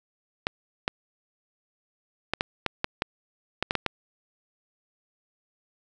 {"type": "clicks", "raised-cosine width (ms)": 0.3, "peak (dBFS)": -8, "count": 11, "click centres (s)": [0.469, 0.879, 2.336, 2.409, 2.663, 2.844, 3.021, 3.626, 3.709, 3.753, 3.863], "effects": []}